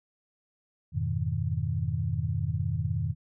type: chord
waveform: sine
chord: F half-diminished seventh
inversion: none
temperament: equal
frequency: 87.31 / 103.83 / 123.47 / 155.56 Hz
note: F2 / Ab2 / Cb3 / Eb3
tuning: 0 / 0 / 0 / 0 cents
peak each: -32 dBFS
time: 0.92-3.15 s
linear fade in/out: 50 ms
effects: none